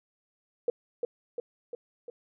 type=tone with echo; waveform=sine; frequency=480.8 Hz; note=B4; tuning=46 cents flat; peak=-22 dBFS; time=0.68-0.7 s; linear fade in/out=2 ms; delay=350 ms; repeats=4; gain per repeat=-4 dB; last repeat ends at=2.1 s; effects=none